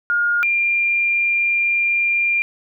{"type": "tone pair in turn", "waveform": "sine", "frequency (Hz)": [1422, 2392], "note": ["F6", "D7"], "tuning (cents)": [31, 31], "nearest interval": "major sixth", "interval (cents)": 900, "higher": "second", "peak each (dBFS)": -15, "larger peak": "neither", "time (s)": [[0.1, 0.43], [0.43, 2.42]], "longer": "second", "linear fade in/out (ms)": 0, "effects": []}